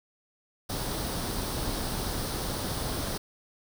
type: noise with comb filter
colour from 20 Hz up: pink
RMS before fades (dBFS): -32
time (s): 0.69-3.18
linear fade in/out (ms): 10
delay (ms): 0.21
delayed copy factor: +0.5
effects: none